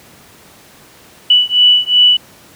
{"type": "beating tone pair", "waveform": "sine", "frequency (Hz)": [2960, 2962.7], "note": ["F#7", "F#7"], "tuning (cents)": [0, 2], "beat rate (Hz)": 2.7, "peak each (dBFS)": -10, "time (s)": [1.3, 2.17], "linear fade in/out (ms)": 5, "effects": ["pink hiss -42 dBFS RMS until 2.55 s", "high-pass 100 Hz 12 dB/octave"]}